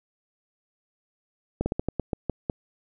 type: slowing click train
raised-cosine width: 2 ms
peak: -12 dBFS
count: 9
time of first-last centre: 1.61-2.498 s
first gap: 50 ms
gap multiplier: 1.22
effects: none